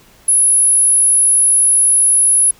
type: tone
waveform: sine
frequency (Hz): 10548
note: E9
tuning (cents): 0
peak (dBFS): -8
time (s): 0.28-2.51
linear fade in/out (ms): 5
effects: pink hiss -47 dBFS RMS until 2.59 s